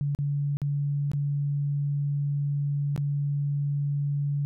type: tone with dropouts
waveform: sine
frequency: 143.2 Hz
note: D3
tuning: 43 cents flat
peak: -24 dBFS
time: 0.01-4.45 s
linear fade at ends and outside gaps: 0 ms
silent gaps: 0.149-0.188 / 0.57-0.617 / 1.116-1.134 / 2.962-2.977 s
effects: none